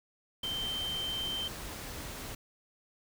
sine tone in noise, 3120 Hz, G7, 9 cents flat, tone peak -33 dBFS, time 0.43-1.48 s, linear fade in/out 5 ms, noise pink, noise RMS -42 dBFS, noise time 0.43-2.35 s, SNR +6 dB, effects none

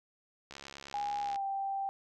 click train, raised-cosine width 0.2 ms, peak -28 dBFS, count 60, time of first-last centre 0.51-1.359 s, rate 69.5 Hz
sine tone with pitch glide, 819 to 784.7 Hz, G#5 to G5, -24 to +2 cents, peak -32 dBFS, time 0.94-1.89 s, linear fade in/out 0 ms, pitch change -74 cents, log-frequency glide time 1.21-1.43 s
effects none

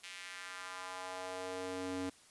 square tone with high-pass filter sweep, 92.5 Hz, F#2, in tune, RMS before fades -43 dBFS, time 0.03-2.1 s, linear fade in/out 10 ms, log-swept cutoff 2500 to 250 Hz, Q 1.7, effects white hiss -62 dBFS RMS until 2.3 s + resampled to 24000 Hz

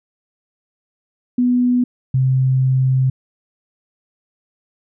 sine tone pair in turn, 246.9 / 130.79 Hz, B3 / C3, 0 / 0 cents, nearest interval major seventh, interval 1100 cents, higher first, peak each -12 dBFS, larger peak neither, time 1.38-1.84 / 2.14-3.1 s, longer second, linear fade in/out 5 ms, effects none

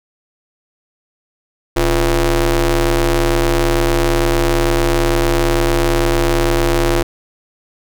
sawtooth ring-modulated tone, 155.56 Hz, D#3, in tune, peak -5 dBFS, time 1.76-7.03 s, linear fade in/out 10 ms, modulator 190 Hz, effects none

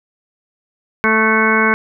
harmonic tone with a mistuned harmonic, 220 Hz, A3, in tune, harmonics 1 / 2 / 3 / 4 / 5 / 6 / 7 / 8 / 9 / 10, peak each -18 / -19 / -27 / -24 / -18 / -27 / -16 / -26 / -27 / -18 dBFS, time 1.04-1.74 s, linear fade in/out 0 ms, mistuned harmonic 7, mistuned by -24 cents, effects none

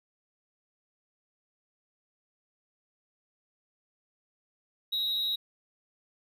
triangle tone with amplitude modulation, 3822 Hz, A#7, 43 cents sharp, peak -23 dBFS, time 4.92-5.36 s, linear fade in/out 10 ms, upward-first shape sine, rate 213 Hz, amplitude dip 65%, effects none

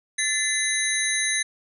sine tone cluster, 1755 / 2041 / 3917 / 6290 / 9660 Hz, A6 / C7 / B7 / G8 / D9, -5 / -44 / -15 / +5 / +48 cents, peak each -28 dBFS, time 0.18-1.43 s, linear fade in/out 10 ms, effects none

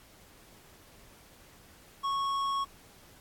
sine tone with tanh clipping, 1103 Hz, C#6, 9 cents flat, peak -30 dBFS, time 2.03-2.65 s, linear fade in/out 20 ms, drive 11 dB, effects pink hiss -57 dBFS RMS until 3.2 s + AAC 64 kbps

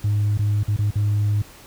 sine tone with dropouts, 103.83 Hz, G#2, in tune, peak -15 dBFS, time 0.04-1.42 s, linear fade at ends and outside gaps 5 ms, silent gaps 0.375-0.391 / 0.633-0.681 / 0.765-0.788 / 0.907-0.956 s, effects tanh soft clip ceiling -15 dBFS + pink hiss -45 dBFS RMS until 1.66 s

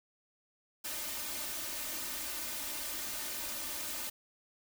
white noise with comb filter, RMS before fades -39 dBFS, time 0.84-4.1 s, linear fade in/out 10 ms, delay 3.3 ms, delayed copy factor +0.85, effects none

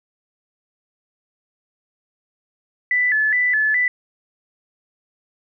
sine tone with vibrato, 1852 Hz, A#6, 12 cents flat, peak -15 dBFS, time 2.91-3.88 s, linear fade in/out 2 ms, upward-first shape square, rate 2.4 Hz, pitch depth 120 cents each way, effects none

